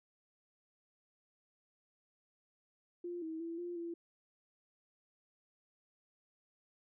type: tone with pitch steps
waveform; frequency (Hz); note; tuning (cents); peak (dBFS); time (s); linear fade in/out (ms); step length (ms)
sine; 349.5 / 320.9 / 333.5 / 349.6 / 338.9; F4 / E4 / E4 / F4 / E4; +1 / -46 / +20 / +2 / +48; -39; 3.04-3.94; 5; 180
effects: none